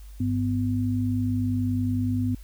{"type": "tone pair together", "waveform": "sine", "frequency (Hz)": [100.8, 250.9], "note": ["G2", "B3"], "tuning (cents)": [49, 28], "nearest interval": "octave + major third", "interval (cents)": 1579, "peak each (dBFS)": -25, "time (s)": [0.2, 2.35], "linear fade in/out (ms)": 5, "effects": ["added 50 Hz sine -40 dBFS peak until 2.43 s", "white hiss -57 dBFS RMS until 2.43 s"]}